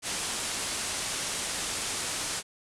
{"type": "low-pass noise", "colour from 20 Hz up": "white", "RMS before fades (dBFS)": -33, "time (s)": [0.02, 2.43], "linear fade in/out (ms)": 50, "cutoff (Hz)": 10000, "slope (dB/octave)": 48, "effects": []}